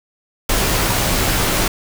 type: noise with comb filter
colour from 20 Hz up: pink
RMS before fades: -17 dBFS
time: 0.49-1.68 s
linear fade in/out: 5 ms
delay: 14 ms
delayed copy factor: -0.5
effects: none